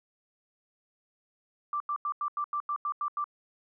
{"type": "tone bursts", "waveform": "sine", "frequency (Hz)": 1174.7, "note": "D6", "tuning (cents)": 0, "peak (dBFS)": -28, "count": 10, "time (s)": [1.73, 3.242], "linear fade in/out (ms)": 2, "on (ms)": 72, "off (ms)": 88, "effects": []}